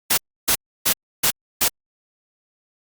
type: noise bursts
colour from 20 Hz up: white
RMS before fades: -17 dBFS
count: 5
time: 0.1-1.685 s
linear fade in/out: 10 ms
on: 77 ms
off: 300 ms
effects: Opus 48 kbps